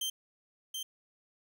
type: tone with echo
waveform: sawtooth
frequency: 3136 Hz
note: G7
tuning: in tune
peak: -29 dBFS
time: 0.01-0.1 s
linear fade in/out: 5 ms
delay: 730 ms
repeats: 1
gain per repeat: -4 dB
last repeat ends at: 0.83 s
effects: none